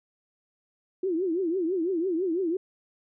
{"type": "tone with vibrato", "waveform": "sine", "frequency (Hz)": 352.1, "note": "F4", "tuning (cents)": 14, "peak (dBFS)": -24, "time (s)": [1.03, 2.57], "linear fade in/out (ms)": 5, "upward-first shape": "triangle", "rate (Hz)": 6, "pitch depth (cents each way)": 210, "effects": []}